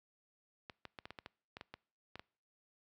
clicks, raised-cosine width 0.3 ms, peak -30 dBFS, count 12, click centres 0.698 / 0.853 / 0.988 / 1.055 / 1.106 / 1.188 / 1.261 / 1.569 / 1.611 / 1.74 / 2.156 / 2.195 s, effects noise-tail reverb RT60 0.5 s tail -25 dB re dry + high-pass 60 Hz 12 dB/octave

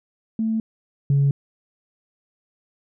sine tone pair in turn, 222 / 139.95 Hz, A3 / C#3, +16 / +17 cents, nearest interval minor sixth, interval 799 cents, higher first, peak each -19 / -13 dBFS, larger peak second, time 0.39-0.6 / 1.1-1.31 s, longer neither, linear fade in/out 2 ms, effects tanh soft clip ceiling -12 dBFS

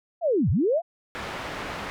sine linear two-way sweep, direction down then up, 722 to 74.8 to 722 Hz, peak -19 dBFS, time 0.21-0.82 s, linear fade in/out 50 ms, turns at 0.5 s
white low-pass noise, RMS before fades -34 dBFS, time 1.15-1.9 s, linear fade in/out 0 ms, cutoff 1800 Hz, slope 12 dB/octave
effects none

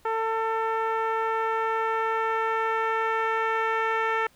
10% pulse tone with low-pass filter sweep, 447.2 Hz, A4, 28 cents sharp, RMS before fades -26 dBFS, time 0.05-4.27 s, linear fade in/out 5 ms, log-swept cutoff 1100 to 1800 Hz, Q 1.2, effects pink hiss -60 dBFS RMS until 4.35 s

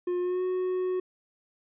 triangle tone with pitch glide, 356.6 to 367.9 Hz, F4 to F#4, +36 to -10 cents, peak -24 dBFS, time 0.07-1 s, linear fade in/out 5 ms, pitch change +54 cents, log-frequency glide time 0.2-0.43 s, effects resampled to 8000 Hz

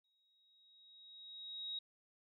sine tone with exponential growth, 3795 Hz, A#7, 30 cents sharp, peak -39 dBFS, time 0.04-1.79 s, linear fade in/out 5 ms, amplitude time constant 380 ms, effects none

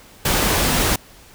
pink noise, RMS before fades -18 dBFS, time 0.25-0.96 s, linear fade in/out 5 ms, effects pink hiss -46 dBFS RMS until 1.34 s

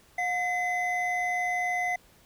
triangle tone pair together, 719.1 / 2034 Hz, F#5 / C7, -50 / -50 cents, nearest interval octave + tritone, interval 1800 cents, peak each -27 / -27 dBFS, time 0.18-1.96 s, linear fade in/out 5 ms, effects pink hiss -59 dBFS RMS until 2.25 s

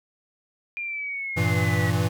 sine exponential sweep, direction down, 2408 to 1926 Hz, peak -28 dBFS, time 0.77-1.9 s, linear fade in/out 0 ms
square chord, E diminished, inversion first, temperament equal, 98 / 116.54 / 164.81 Hz, G2 / Bb2 / E3, 0 / 0 / 0 cents, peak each -25 / -26 / -27 dBFS, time 1.36-2.09 s, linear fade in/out 20 ms
effects none

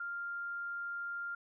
sine tone, 1396.9 Hz, F6, in tune, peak -37 dBFS, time 0-1.35 s, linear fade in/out 5 ms, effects none

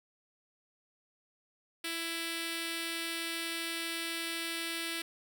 5% pulse tone with notch filter, 332.1 Hz, E4, 13 cents sharp, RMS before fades -37 dBFS, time 1.84-5.02 s, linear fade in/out 5 ms, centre 850 Hz, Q 0.59, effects none

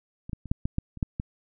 clicks, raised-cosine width 5 ms, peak -26 / -19 / -27 / -11 / -14 / -13 / -29 / -12 / -17 dBFS, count 9, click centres 0.295 / 0.332 / 0.457 / 0.515 / 0.655 / 0.784 / 0.973 / 1.028 / 1.199 s, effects none

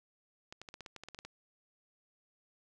clicks, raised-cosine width 0.2 ms, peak -29 dBFS, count 12, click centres 0.525 / 0.616 / 0.688 / 0.741 / 0.807 / 0.862 / 0.963 / 1.036 / 1.086 / 1.147 / 1.189 / 1.25 s, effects none

